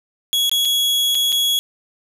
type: tone with dropouts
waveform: 40% pulse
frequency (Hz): 3343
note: G#7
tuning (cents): +11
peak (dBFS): -14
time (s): 0.33-1.59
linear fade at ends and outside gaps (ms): 0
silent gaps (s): 0.495-0.515 / 0.65-0.654 / 1.147-1.152 / 1.321-1.326
effects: none